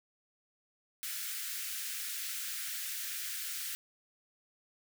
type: high-pass noise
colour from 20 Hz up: white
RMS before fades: -39 dBFS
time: 1.03-3.75 s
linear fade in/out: 0 ms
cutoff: 1400 Hz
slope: 48 dB/octave
effects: none